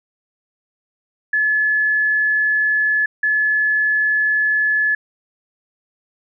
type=tone bursts at uneven times; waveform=sine; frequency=1716 Hz; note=A6; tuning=44 cents flat; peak=-14 dBFS; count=2; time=1.33-3.06 / 3.23-4.95 s; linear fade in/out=5 ms; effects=none